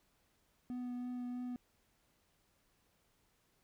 triangle tone with vibrato, 246.9 Hz, B3, in tune, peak -37 dBFS, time 0.7-1.56 s, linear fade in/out 0 ms, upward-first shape triangle, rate 3.1 Hz, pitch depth 13 cents each way, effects pink hiss -75 dBFS RMS until 3.63 s

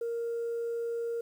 sine tone, 466.2 Hz, A#4, in tune, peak -29 dBFS, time 0.01-1.21 s, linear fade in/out 5 ms, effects tanh soft clip ceiling -28 dBFS + 10-bit

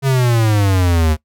square exponential sweep, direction down, 138.59 to 75.5 Hz, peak -12 dBFS, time 0.02-1.17 s, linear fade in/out 50 ms, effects noise-tail reverb RT60 0.1 s tail -20 dB re dry

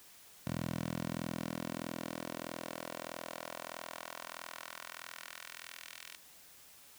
10% pulse tone with high-pass filter sweep, 41.57 Hz, E1, 15 cents sharp, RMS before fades -43 dBFS, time 0.47-6.15 s, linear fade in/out 0 ms, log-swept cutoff 130 to 2400 Hz, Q 1.1, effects white hiss -58 dBFS RMS until 6.98 s

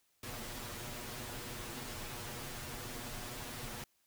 pink noise with comb filter, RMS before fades -44 dBFS, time 0.23-3.84 s, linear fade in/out 2 ms, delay 8.3 ms, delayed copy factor +1, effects white hiss -75 dBFS RMS until 4.06 s

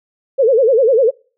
sine tone with vibrato, 490.9 Hz, B4, 10 cents flat, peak -8 dBFS, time 0.38-1.11 s, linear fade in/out 20 ms, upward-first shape sine, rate 10 Hz, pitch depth 220 cents each way, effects noise-tail reverb RT60 0.4 s tail -26 dB re dry

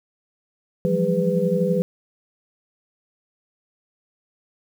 sine tone cluster, 169 / 180.6 / 201.4 / 405.6 / 499.4 Hz, E3 / F#3 / G3 / G#4 / B4, +43 / -42 / +47 / -41 / +19 cents, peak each -25 / -23 / -27 / -26 / -22 dBFS, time 0.85-1.82 s, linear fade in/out 0 ms, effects 8-bit

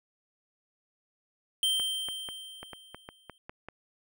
square tone with exponential decay, 3136 Hz, G7, in tune, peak -24 dBFS, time 1.63-3.38 s, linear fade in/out 1 ms, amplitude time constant 380 ms
clicks, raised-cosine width 0.5 ms, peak -26 dBFS, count 10, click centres 1.798 / 2.086 / 2.288 / 2.63 / 2.733 / 2.946 / 3.089 / 3.297 / 3.495 / 3.686 s
effects none

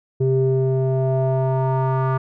square tone with low-pass filter sweep, 131.6 Hz, C3, 10 cents sharp, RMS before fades -19 dBFS, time 0.2-2.18 s, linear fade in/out 10 ms, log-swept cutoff 360 to 1200 Hz, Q 3.5, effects none

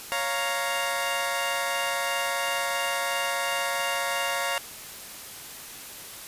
15% pulse chord, Bb minor, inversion first, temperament equal, 554.4 / 698.5 / 932.3 Hz, Db5 / F5 / Bb5, 0 / 0 / 0 cents, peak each -24 dBFS, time 0.12-4.58 s, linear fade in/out 0 ms, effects white hiss -41 dBFS RMS until 6.27 s + resampled to 32000 Hz

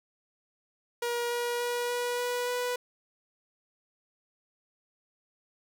sawtooth tone with pitch steps, 477 / 480 / 483.1 / 486.2 / 489.3 / 492.4 Hz, A#4 / B4 / B4 / B4 / B4 / B4, +40 / -49 / -38 / -27 / -16 / -5 cents, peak -25 dBFS, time 1.02-2.76 s, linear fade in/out 5 ms, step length 290 ms, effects none

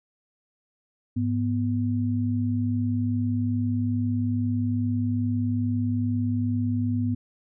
sine tone pair together, 103.83 / 246.2 Hz, G#2 / B3, 0 / -5 cents, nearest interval octave + minor third, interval 1495 cents, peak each -25 dBFS, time 1.16-7.15 s, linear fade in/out 10 ms, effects none

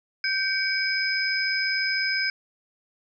sine tone cluster, 1554 / 2266 / 5040 Hz, G6 / C#7 / D#8, -16 / +37 / +21 cents, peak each -27 dBFS, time 0.24-2.3 s, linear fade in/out 2 ms, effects none

